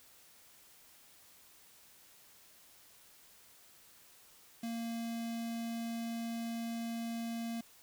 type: tone with notch filter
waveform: square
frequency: 230.8 Hz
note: A#3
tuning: 17 cents flat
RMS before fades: -39 dBFS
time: 4.63-7.61 s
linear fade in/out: 5 ms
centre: 1300 Hz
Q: 1.4
effects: white hiss -61 dBFS RMS until 7.82 s